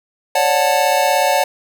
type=chord; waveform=square; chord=D major seventh; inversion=third; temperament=just; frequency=550.6 / 587.3 / 734.2 / 881 Hz; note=C#5 / D5 / F#5 / A5; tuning=-12 / 0 / -14 / +2 cents; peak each=-20 / -20 / -18 / -19 dBFS; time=0.35-1.44 s; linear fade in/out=5 ms; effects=none